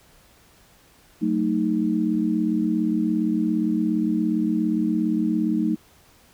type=chord; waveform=sine; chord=D# diminished; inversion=first; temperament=just; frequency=186.68 / 224 / 311.1 Hz; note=F#3 / A3 / D#4; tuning=+16 / +31 / 0 cents; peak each=-26 / -23 / -23 dBFS; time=1.21-5.76 s; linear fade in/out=20 ms; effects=pink hiss -55 dBFS RMS until 6.33 s